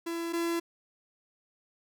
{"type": "tone pair in turn", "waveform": "45% pulse", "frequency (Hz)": [335.8, 337.7], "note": ["E4", "E4"], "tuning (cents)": [32, 42], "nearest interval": "unison", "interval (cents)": 10, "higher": "second", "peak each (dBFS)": [-32, -28], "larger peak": "second", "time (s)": [[0.06, 0.33], [0.33, 0.6]], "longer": "neither", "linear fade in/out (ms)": 10, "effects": []}